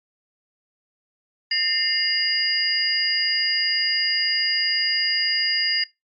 sine tone cluster, 1817 / 2095 / 2850 / 4861 Hz, A#6 / C7 / F7 / D#8, -45 / +2 / +34 / -41 cents, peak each -26 / -29 / -28 / -21 dBFS, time 1.51-5.84 s, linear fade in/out 5 ms, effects noise-tail reverb RT60 0.2 s tail -20 dB re dry + MP3 48 kbps

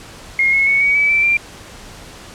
sine tone with pitch steps, 2144 / 2180 / 2217 / 2254 / 2293 / 2331 / 2371 Hz, C7 / C#7 / C#7 / C#7 / D7 / D7 / D7, +42 / -29 / 0 / +28 / -42 / -14 / +16 cents, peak -11 dBFS, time 0.39-1.37 s, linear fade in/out 2 ms, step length 140 ms, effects pink hiss -37 dBFS RMS until 2.34 s + low-pass 9000 Hz 12 dB/octave

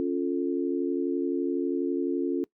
sine chord, Db augmented, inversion none, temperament equal, 277.2 / 349.2 / 440 Hz, Db4 / F4 / A4, 0 / 0 / 0 cents, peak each -28 / -28 / -33 dBFS, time 0-2.44 s, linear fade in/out 0 ms, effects noise-tail reverb RT60 0.1 s tail -22 dB re dry

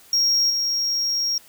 triangle tone with level steps, 5588 Hz, F8, in tune, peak -15 / -19 dBFS, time 0.13-1.38 s, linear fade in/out 2 ms, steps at 0.5 s, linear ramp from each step 2 ms, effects white hiss -50 dBFS RMS until 1.48 s

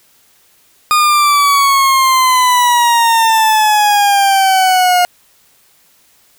40% pulse exponential sweep, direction down, 1228 to 712 Hz, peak -7 dBFS, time 0.91-5.05 s, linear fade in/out 0 ms, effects white hiss -51 dBFS RMS until 6.38 s

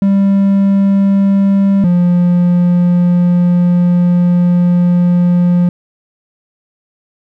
triangle tone pair in turn, 197 / 176.22 Hz, G3 / F3, +9 / +16 cents, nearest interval major second, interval 193 cents, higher first, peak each -5 dBFS, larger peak neither, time 0.02-1.84 / 1.84-5.69 s, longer second, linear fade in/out 2 ms, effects none

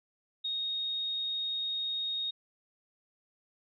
sine tone, 3729 Hz, A#7, in tune, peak -31 dBFS, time 0.44-2.31 s, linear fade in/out 10 ms, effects none

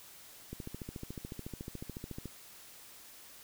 click train, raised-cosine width 3 ms, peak -28 dBFS, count 25, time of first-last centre 0.53-2.257 s, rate 13.9 Hz, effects white hiss -54 dBFS RMS until 3.43 s

